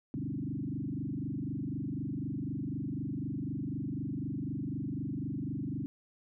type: tone with frequency modulation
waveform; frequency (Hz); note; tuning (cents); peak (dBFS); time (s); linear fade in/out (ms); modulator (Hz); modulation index
sine; 206.2; G#3; -12; -33; 0.14-5.86; 0; 24; 4
effects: none